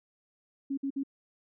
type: tone bursts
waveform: sine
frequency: 274.7 Hz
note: C#4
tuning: 16 cents flat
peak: -29 dBFS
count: 3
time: 0.7-1.035 s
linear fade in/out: 10 ms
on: 75 ms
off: 55 ms
effects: none